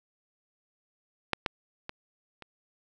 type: clicks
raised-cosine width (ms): 0.3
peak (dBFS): -9 / -11 / -20 / -28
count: 4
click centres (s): 1.333 / 1.462 / 1.894 / 2.423
effects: none